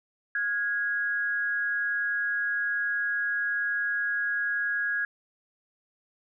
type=tone pair together; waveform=sine; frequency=1434 / 1655.1 Hz; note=F6 / G#6; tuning=+45 / -6 cents; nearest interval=major second; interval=249 cents; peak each=-33 / -26 dBFS; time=0.35-5.05 s; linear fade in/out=2 ms; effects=none